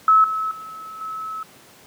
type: tone with level steps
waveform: sine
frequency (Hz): 1296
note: E6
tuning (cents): -30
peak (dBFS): -10 / -21 / -33 / -27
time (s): 0.08-1.43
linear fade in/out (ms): 2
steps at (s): 0.24 / 0.51 / 1.01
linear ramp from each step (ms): 2
effects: pink hiss -48 dBFS RMS until 1.86 s + high-pass 150 Hz 12 dB/octave